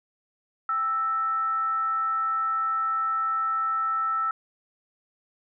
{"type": "tone with frequency modulation", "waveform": "sine", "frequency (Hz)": 1318.5, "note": "E6", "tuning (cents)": 0, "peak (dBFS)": -23, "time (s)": [0.69, 4.31], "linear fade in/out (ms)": 2, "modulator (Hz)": 528, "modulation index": 0.22, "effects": []}